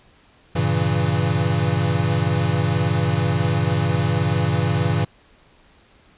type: chord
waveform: square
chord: G diminished seventh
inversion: none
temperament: equal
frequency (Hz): 98 / 116.54 / 138.59 / 164.81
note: G2 / Bb2 / Db3 / Fb3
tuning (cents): 0 / 0 / 0 / 0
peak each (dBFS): -24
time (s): 0.55-5.05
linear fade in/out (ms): 10
effects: pink hiss -54 dBFS RMS until 6.17 s + resampled to 8000 Hz